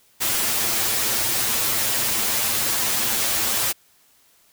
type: noise with comb filter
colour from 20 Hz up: white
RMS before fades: -22 dBFS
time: 0.2-3.73 s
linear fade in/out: 20 ms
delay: 8.9 ms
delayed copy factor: +0.9
effects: white hiss -58 dBFS RMS until 4.52 s